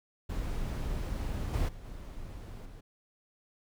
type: noise with level steps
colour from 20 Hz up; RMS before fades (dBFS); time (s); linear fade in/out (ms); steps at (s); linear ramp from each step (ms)
brown; -34 / -29 / -46 / -43 / -47; 0.29-2.81; 10; 1.53 / 1.68 / 1.84 / 2.65; 10
effects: none